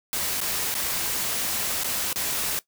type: noise with dropouts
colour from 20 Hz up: white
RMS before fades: -27 dBFS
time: 0.13-2.59 s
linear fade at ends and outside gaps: 0 ms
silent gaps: 0.404-0.414 / 0.741-0.752 / 1.835-1.844 / 2.129-2.159 s
effects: noise-tail reverb RT60 0.1 s tail -18 dB re dry